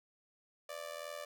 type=tone with amplitude modulation; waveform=sawtooth; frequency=587.3 Hz; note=D5; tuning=in tune; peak=-35 dBFS; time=0.69-1.25 s; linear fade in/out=5 ms; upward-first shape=sine; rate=82.8 Hz; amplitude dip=80%; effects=none